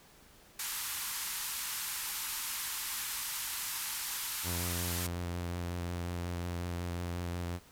white band-pass noise, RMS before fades -38 dBFS, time 0.59-5.07 s, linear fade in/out 5 ms, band 830 to 15000 Hz, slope 96 dB/octave
sawtooth tone with vibrato, 87.31 Hz, F2, in tune, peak -31 dBFS, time 4.43-7.6 s, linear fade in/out 50 ms, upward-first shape sine, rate 5.5 Hz, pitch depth 21 cents each way
effects pink hiss -59 dBFS RMS until 7.71 s

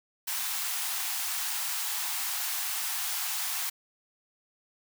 white high-pass noise, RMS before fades -32 dBFS, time 0.27-3.7 s, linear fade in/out 10 ms, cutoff 710 Hz, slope 96 dB/octave, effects none

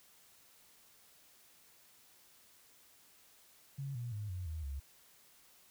sine tone with pitch steps, 138 / 120.14 / 104.58 / 91.05 / 79.26 / 69 Hz, C#3 / B2 / G#2 / F#2 / D#2 / C#2, -7 / -47 / +13 / -27 / +33 / -7 cents, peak -38 dBFS, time 3.78-4.8 s, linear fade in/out 10 ms, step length 170 ms, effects white hiss -64 dBFS RMS until 5.7 s

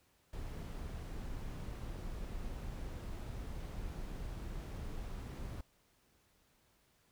brown noise, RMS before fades -43 dBFS, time 0.33-5.61 s, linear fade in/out 2 ms, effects pink hiss -72 dBFS RMS until 7.11 s

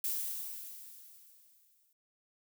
violet noise with exponential decay, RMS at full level -33 dBFS, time 0.04-1.93 s, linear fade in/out 2 ms, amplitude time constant 410 ms, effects none

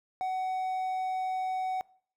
triangle tone, 749 Hz, F#5, 21 cents sharp, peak -27 dBFS, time 0.21-1.81 s, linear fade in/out 0 ms, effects noise-tail reverb RT60 0.5 s tail -22 dB re dry

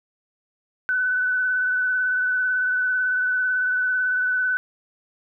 sine tone with vibrato, 1500 Hz, F#6, 23 cents sharp, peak -19 dBFS, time 0.89-4.57 s, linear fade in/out 0 ms, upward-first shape triangle, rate 18 Hz, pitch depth 26 cents each way, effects none

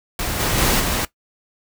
pink noise with level steps, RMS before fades -24 / -20 / -17 / -21 dBFS, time 0.19-1.05 s, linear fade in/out 2 ms, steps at 0.39 / 0.57 / 0.79 s, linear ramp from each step 20 ms, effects noise-tail reverb RT60 0.1 s tail -17 dB re dry

